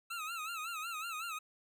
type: tone with vibrato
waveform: 25% pulse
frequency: 1314 Hz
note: E6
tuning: 6 cents flat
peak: -35 dBFS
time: 0.1-1.39 s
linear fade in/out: 10 ms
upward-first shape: sine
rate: 5.4 Hz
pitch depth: 110 cents each way
effects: none